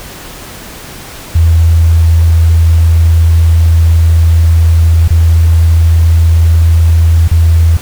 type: tone with dropouts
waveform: sine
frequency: 82.41 Hz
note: E2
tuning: in tune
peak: -3 dBFS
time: 1.35-7.77 s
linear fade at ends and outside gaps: 5 ms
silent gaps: 5.079-5.104 / 7.278-7.312 s
effects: pink hiss -28 dBFS RMS until 7.81 s